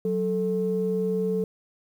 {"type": "tone pair together", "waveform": "sine", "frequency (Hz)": [185, 440], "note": ["F#3", "A4"], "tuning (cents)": [0, 0], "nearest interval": "octave + minor third", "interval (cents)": 1500, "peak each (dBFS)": [-26, -24], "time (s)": [0.05, 1.44], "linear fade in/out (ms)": 2, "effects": ["tanh soft clip ceiling -15 dBFS", "9-bit"]}